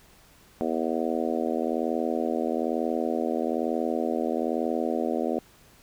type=harmonic tone; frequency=81.1 Hz; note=E2; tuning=28 cents flat; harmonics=3 / 4 / 5 / 6 / 7 / 8 / 9; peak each=-30 / -31 / -32 / -33 / -33 / -34 / -35 dBFS; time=0.61-5.39 s; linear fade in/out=0 ms; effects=pink hiss -56 dBFS RMS until 5.82 s